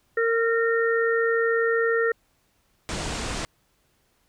harmonic tone, 459.1 Hz, A#4, 26 cents flat, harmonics 1 / 3 / 4, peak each -21 / -28 / -26 dBFS, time 0.17-2.12 s, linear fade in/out 5 ms
pink low-pass noise, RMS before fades -30 dBFS, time 2.89-3.45 s, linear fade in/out 0 ms, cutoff 8900 Hz, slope 48 dB/octave
effects pink hiss -67 dBFS RMS until 4.28 s

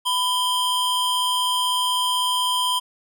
square tone pair together, 1000 / 3178 Hz, B5 / G7, +21 / +23 cents, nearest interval octave + minor sixth, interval 2002 cents, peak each -23 dBFS, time 0.05-2.8 s, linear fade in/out 20 ms, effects none

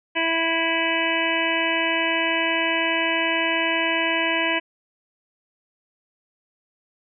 harmonic tone with a mistuned harmonic, 329.6 Hz, E4, in tune, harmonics 1 / 2 / 3 / 5 / 6 / 7 / 8 / 9, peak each -28 / -28 / -28 / -28 / -28 / -28 / -28 / -28 dBFS, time 0.15-4.6 s, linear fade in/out 20 ms, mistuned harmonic 8, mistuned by -38 cents, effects none

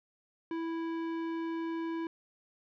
sine tone with tanh clipping, 329.6 Hz, E4, in tune, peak -35 dBFS, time 0.51-2.07 s, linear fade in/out 2 ms, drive 15 dB, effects none

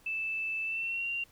sine tone with pitch glide, 2637 to 2767 Hz, E7 to F7, 0 to -17 cents, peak -31 dBFS, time 0.06-1.24 s, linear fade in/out 5 ms, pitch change +83 cents, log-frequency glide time 0.64-1.09 s, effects pink hiss -62 dBFS RMS until 1.31 s

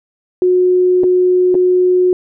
sine tone with dropouts, 363.9 Hz, F#4, 29 cents flat, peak -8 dBFS, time 0.42-2.13 s, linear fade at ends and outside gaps 1 ms, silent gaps 1.035-1.04 / 1.544-1.551 s, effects none

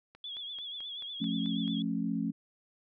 click train, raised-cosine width 0.3 ms, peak -36 dBFS, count 8, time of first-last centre 0.15-1.678 s, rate 4.58 Hz
sine tone with vibrato, 3380 Hz, G#7, 30 cents sharp, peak -38 dBFS, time 0.24-1.82 s, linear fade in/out 2 ms, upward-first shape triangle, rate 8.3 Hz, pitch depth 79 cents each way
sine chord, F augmented, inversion none, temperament just, 174.61 / 218.3 / 272.8 Hz, F3 / A3 / C#4, 0 / -13 / -28 cents, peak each -35 / -33 / -34 dBFS, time 1.2-2.32 s, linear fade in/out 20 ms
effects none

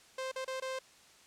sawtooth tone with dropouts, 523.3 Hz, C5, in tune, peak -32 dBFS, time 0.18-0.79 s, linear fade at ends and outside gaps 5 ms, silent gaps 0.316-0.359 / 0.447-0.477 / 0.601-0.621 s, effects white hiss -60 dBFS RMS until 1.26 s + low-pass 8000 Hz 12 dB/octave

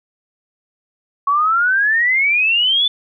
sine exponential sweep, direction up, 1106 to 3523 Hz, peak -12 dBFS, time 1.27-2.88 s, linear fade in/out 5 ms, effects none

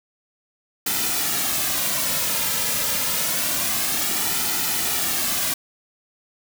white noise with flanger, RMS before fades -23 dBFS, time 0.86-5.54 s, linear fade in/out 5 ms, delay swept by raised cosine 1.8 to 2.72 ms, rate 0.27 Hz, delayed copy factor -0.55, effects none

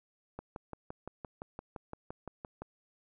click train, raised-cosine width 1 ms, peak -27 dBFS, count 14, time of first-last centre 0.39-2.62 s, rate 5.83 Hz, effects none

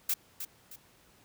blue noise with echo, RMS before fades -29 dBFS, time 0.09-0.14 s, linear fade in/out 5 ms, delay 310 ms, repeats 2, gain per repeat -9 dB, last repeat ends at 0.76 s, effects pink hiss -62 dBFS RMS until 1.24 s + high-pass 60 Hz 12 dB/octave

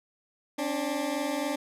20% pulse tone pair together, 270 / 293.7 Hz, C#4 / D4, -45 / 0 cents, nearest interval minor second, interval 145 cents, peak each -28 / -25 dBFS, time 0.58-1.56 s, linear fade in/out 10 ms, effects resampled to 32000 Hz

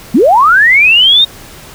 sine linear sweep, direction up, 187.5 to 3746 Hz, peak -3 dBFS, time 0.14-1.25 s, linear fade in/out 10 ms, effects pink hiss -33 dBFS RMS until 1.74 s

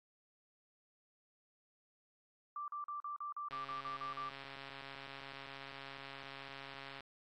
sine tone bursts, 1174.7 Hz, D6, in tune, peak -40 dBFS, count 11, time 2.56-4.29 s, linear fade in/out 2 ms, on 120 ms, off 41 ms
click train, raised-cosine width 0.3 ms, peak -33 dBFS, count 480, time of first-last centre 3.51-7.006 s, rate 137 Hz
effects AAC 64 kbps

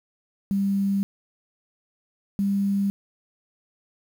sine tone pair in turn, 197.6 / 198.86 Hz, G3 / G3, +14 / +25 cents, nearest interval unison, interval 11 cents, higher second, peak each -20 dBFS, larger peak neither, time 0.51-1.03 / 2.39-2.9 s, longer first, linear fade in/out 0 ms, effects 8-bit

